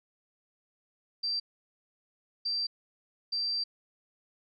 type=tone bursts at uneven times; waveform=sine; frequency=4696 Hz; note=D8; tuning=1 cent flat; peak=-28 dBFS; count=3; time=1.23-1.4 / 2.45-2.67 / 3.32-3.64 s; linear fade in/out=10 ms; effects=MP3 96 kbps